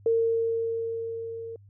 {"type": "tone with level ramp", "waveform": "sine", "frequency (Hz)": 456.7, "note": "A#4", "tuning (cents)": -36, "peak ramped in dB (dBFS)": [-19, -35], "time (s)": [0.06, 1.56], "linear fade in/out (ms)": 2, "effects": ["added 100 Hz sine -50 dBFS peak until 1.69 s"]}